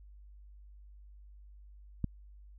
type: click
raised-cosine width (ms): 5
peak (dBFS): -19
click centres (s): 2.043
effects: added 50 Hz sine -51 dBFS peak until 2.58 s